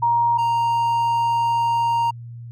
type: tone pair in turn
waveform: sine / triangle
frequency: 940 / 931.9 Hz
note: A#5 / A#5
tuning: +14 / -1 cents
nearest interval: unison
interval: 15 cents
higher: first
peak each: -15 dBFS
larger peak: neither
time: 0.02-0.38 / 0.38-2.11 s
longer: second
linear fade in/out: 10 ms
effects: added 118 Hz sine -33 dBFS peak until 2.51 s